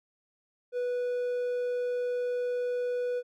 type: tone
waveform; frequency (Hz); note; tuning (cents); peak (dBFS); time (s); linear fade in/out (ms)
triangle; 491.7; B4; -8; -26; 0.72-3.23; 50
effects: none